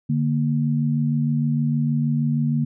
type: tone pair together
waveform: sine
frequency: 147.16 / 233.6 Hz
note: D3 / A#3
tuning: +4 / +4 cents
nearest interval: minor sixth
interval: 800 cents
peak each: -20 / -22 dBFS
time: 0.09-2.65 s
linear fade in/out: 10 ms
effects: none